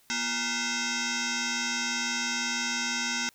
sine tone with frequency modulation, 1998 Hz, B6, 20 cents sharp, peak -27 dBFS, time 0.1-3.29 s, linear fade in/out 0 ms, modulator 586 Hz, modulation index 7.9, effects white hiss -62 dBFS RMS until 3.34 s

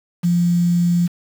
sine tone with quantisation, 173.8 Hz, F3, 8 cents flat, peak -13 dBFS, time 0.23-1.08 s, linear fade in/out 20 ms, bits 6, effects none

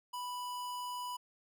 square tone, 987.8 Hz, B5, in tune, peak -39 dBFS, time 0.13-1.17 s, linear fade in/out 10 ms, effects none

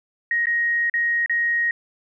sine tone with dropouts, 1878 Hz, A#6, 12 cents sharp, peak -18 dBFS, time 0.31-1.71 s, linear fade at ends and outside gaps 2 ms, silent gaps 0.457-0.469 / 0.898-0.939 / 1.261-1.296 s, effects none

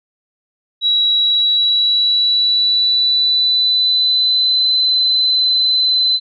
sine tone with pitch glide, 3886 to 4039 Hz, B7 to B7, -29 to +38 cents, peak -11 dBFS, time 0.81-6.2 s, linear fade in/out 50 ms, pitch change +67 cents, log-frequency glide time 1.19-4.66 s, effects none

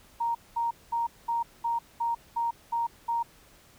sine tone bursts, 932.3 Hz, A#5, in tune, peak -25 dBFS, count 9, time 0.2-3.23 s, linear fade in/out 10 ms, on 150 ms, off 210 ms, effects pink hiss -57 dBFS RMS until 3.78 s

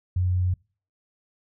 sine tone, 90.8 Hz, F#2, 32 cents flat, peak -20 dBFS, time 0.16-0.54 s, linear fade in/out 5 ms, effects noise-tail reverb RT60 0.4 s tail -26 dB re dry

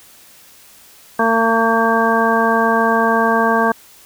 harmonic tone, 227.1 Hz, A#3, 45 cents flat, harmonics 1 / 2 / 3 / 4 / 5 / 7, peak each -19 / -19 / -19 / -19 / -19 / -19 dBFS, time 1.19-3.72 s, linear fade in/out 5 ms, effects white hiss -45 dBFS RMS until 4.05 s

